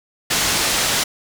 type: low-pass noise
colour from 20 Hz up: white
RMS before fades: -19 dBFS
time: 0.3-1.04 s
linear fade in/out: 10 ms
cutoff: 7100 Hz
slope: 12 dB/octave
effects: none